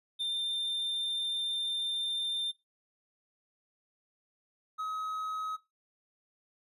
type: tone pair in turn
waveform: triangle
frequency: 3593 / 1272.5 Hz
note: A7 / D#6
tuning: +36 / +39 cents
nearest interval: octave + tritone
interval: 1797 cents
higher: first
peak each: -29 / -31 dBFS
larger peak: first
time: 0.19-2.52 / 4.78-5.57 s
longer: first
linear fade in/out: 20 ms
effects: noise-tail reverb RT60 0.2 s tail -17 dB re dry + resampled to 32000 Hz